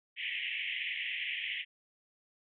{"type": "band-pass noise", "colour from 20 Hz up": "pink", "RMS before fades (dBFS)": -37, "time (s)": [0.16, 1.65], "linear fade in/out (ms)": 50, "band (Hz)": [1900, 3200], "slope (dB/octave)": 96, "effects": []}